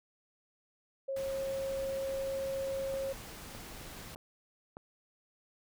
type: tone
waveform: sine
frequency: 541 Hz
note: C#5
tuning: 42 cents flat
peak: -33 dBFS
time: 1.08-3.13 s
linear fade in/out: 10 ms
type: noise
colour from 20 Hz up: pink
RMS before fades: -47 dBFS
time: 1.16-4.15 s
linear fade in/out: 5 ms
type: click train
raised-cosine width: 1 ms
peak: -31 dBFS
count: 4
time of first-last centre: 2.94-4.769 s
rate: 1.64 Hz
effects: none